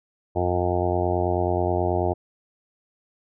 harmonic tone, 89.3 Hz, F2, 39 cents sharp, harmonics 1 / 2 / 3 / 4 / 5 / 6 / 7 / 8 / 9 / 10, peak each -26 / -34 / -34 / -26 / -30 / -38 / -28 / -29 / -31 / -37 dBFS, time 0.35-2.14 s, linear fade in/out 20 ms, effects none

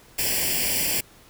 white noise with comb filter, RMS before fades -24 dBFS, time 0.18-1.01 s, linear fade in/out 10 ms, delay 0.39 ms, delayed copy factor +0.9, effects pink hiss -52 dBFS RMS until 1.29 s

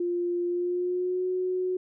sine tone with pitch glide, 350 to 367.6 Hz, F4 to F#4, +4 to -11 cents, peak -25 dBFS, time 0-1.77 s, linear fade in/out 5 ms, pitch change +85 cents, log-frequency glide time 0.47-1.26 s, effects none

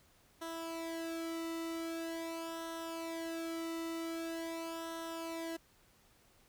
sawtooth tone with flanger, 329.6 Hz, E4, in tune, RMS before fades -41 dBFS, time 0.41-5.57 s, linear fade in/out 10 ms, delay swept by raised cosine 0.42 to 1.24 ms, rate 0.44 Hz, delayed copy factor -0.7, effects pink hiss -67 dBFS RMS until 6.48 s

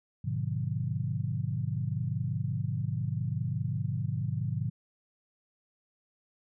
sine chord, G# diminished seventh, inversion none, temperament just, 103.83 / 124.59 / 149.51 / 179.41 Hz, G#2 / B2 / D3 / F3, 0 / +16 / +31 / +47 cents, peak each -34 / -33 / -34 / -39 dBFS, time 0.24-4.7 s, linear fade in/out 10 ms, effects none

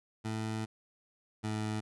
20% pulse tone pair in turn, 110 / 107.86 Hz, A2 / A2, 0 / -34 cents, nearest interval unison, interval 34 cents, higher first, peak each -29 / -28 dBFS, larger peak second, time 0.24-0.66 / 1.43-1.81 s, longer first, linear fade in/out 20 ms, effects resampled to 24000 Hz

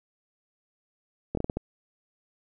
slowing click train, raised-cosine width 2 ms, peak -15 dBFS, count 6, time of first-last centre 1.35-1.57 s, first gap 23 ms, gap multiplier 1.33, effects none

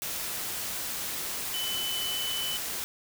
sine tone in noise, 3009 Hz, F#7, 28 cents sharp, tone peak -31 dBFS, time 1.54-2.57 s, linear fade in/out 0 ms, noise white, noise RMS -34 dBFS, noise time 0.02-2.84 s, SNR 0 dB, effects none

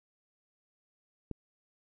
click, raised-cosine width 3 ms, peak -24 dBFS, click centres 1.313 s, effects none

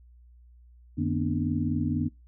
sine tone cluster, 91.1 / 151.5 / 233.5 / 253.5 / 297.5 Hz, F#2 / D#3 / A#3 / B3 / D4, -26 / -46 / +3 / +45 / +22 cents, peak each -31 dBFS, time 0.97-2.09 s, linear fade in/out 20 ms, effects noise-tail reverb RT60 0.2 s tail -23 dB re dry + added 60 Hz sine -51 dBFS peak until 2.27 s

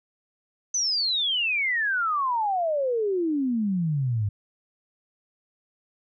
sine exponential sweep, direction down, 6180 to 98.7 Hz, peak -22 dBFS, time 0.74-4.29 s, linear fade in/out 5 ms, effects none

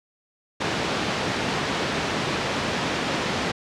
pink band-pass noise, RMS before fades -26 dBFS, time 0.6-3.52 s, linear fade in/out 10 ms, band 150 to 4500 Hz, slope 12 dB/octave, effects low-pass 8000 Hz 12 dB/octave

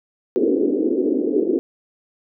white band-pass noise, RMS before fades -19 dBFS, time 0.36-1.59 s, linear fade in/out 0 ms, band 260 to 430 Hz, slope 48 dB/octave, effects none

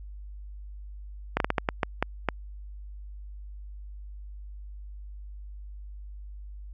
slowing click train, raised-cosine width 0.5 ms, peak -8 dBFS, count 9, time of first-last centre 1.37-2.287 s, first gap 32 ms, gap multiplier 1.35, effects added 50 Hz sine -39 dBFS peak until 6.73 s

